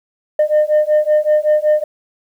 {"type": "beating tone pair", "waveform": "sine", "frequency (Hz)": [604, 609.3], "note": ["D5", "D#5"], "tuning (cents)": [48, -36], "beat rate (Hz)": 5.3, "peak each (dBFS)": [-12, -12], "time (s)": [0.39, 1.84], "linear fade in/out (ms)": 5, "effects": ["tanh soft clip ceiling -7 dBFS", "8-bit"]}